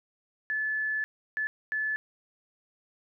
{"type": "tone bursts at uneven times", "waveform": "sine", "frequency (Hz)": 1731, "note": "A6", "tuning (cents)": -29, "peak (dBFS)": -27, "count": 3, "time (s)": [[0.5, 1.04], [1.37, 1.47], [1.72, 1.96]], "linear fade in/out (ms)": 0, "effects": []}